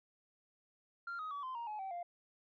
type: tone with pitch steps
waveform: sine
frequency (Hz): 1388 / 1258.2 / 1140.5 / 1033.8 / 937.1 / 849.5 / 770 / 698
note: F6 / D#6 / C#6 / C6 / A#5 / G#5 / G5 / F5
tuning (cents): -11 / +19 / +49 / -21 / +9 / +39 / -31 / -1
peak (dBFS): -38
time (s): 1.07-2.03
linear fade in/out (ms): 5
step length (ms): 120
effects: tanh soft clip ceiling -38 dBFS